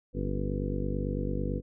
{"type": "harmonic tone with a mistuned harmonic", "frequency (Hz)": 49, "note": "G1", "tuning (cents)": 0, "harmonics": [1, 2, 3, 4, 5, 6, 7, 8, 9, 10], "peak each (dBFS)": [-33, -37, -36, -38, -38, -40, -41, -43, -43, -39], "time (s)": [0.13, 1.62], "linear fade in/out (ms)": 50, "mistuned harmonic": 6, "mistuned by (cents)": -64, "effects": []}